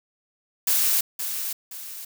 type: noise with echo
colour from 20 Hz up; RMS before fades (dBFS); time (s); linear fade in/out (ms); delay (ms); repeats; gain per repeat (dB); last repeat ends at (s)
blue; -21; 0.67-1.01; 5; 520; 2; -8; 2.05
effects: none